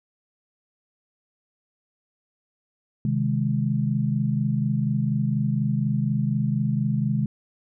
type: chord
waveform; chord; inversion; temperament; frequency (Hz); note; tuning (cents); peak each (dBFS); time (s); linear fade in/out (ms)
sine; Ab major; first; equal with one note detuned; 131.42 / 155.56 / 207.7; C3 / Eb3 / Ab3; +8 / 0 / 0; -24 / -26 / -25; 3.05-7.26; 2
effects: none